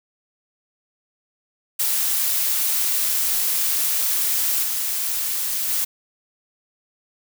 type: noise with level steps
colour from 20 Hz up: blue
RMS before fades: -21 / -24 / -22 dBFS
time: 1.79-5.85 s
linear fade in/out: 10 ms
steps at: 4.62 / 5.68 s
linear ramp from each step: 20 ms
effects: none